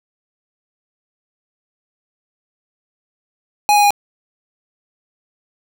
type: tone with pitch steps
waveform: square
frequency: 830.6 / 824.4 / 818.2 Hz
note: G#5 / G#5 / G#5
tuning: 0 / -13 / -26 cents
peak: -10 dBFS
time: 3.69-3.906 s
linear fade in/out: 0 ms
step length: 72 ms
effects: none